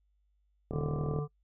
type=harmonic tone; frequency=146.83 Hz; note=D3; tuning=in tune; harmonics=1 / 3 / 5 / 7 / 8; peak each=-32 / -38 / -49 / -54 / -46 dBFS; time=0.71-1.28 s; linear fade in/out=50 ms
type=click train; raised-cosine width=2 ms; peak=-22 dBFS; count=20; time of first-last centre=0.71-1.187 s; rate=39.8 Hz
effects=noise-tail reverb RT60 0.1 s tail -22 dB re dry + added 50 Hz sine -69 dBFS peak until 1.43 s